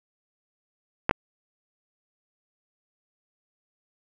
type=clicks; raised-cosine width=0.5 ms; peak=-5 dBFS; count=2; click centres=1.094 / 1.111 s; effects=none